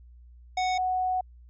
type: tone pair in turn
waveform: square / sine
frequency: 740 / 740 Hz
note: F#5 / F#5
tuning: 0 / 0 cents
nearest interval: unison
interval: 0 cents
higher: neither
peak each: -25 / -24 dBFS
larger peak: second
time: 0.57-0.78 / 0.78-1.21 s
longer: second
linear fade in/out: 5 ms
effects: added 60 Hz sine -48 dBFS peak until 1.49 s + resampled to 16000 Hz